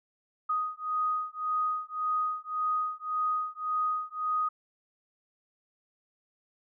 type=beating tone pair; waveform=sine; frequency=1246 / 1247.8 Hz; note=D#6 / D#6; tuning=+2 / +5 cents; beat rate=1.8 Hz; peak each=-31 dBFS; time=0.49-4.49 s; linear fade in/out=10 ms; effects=none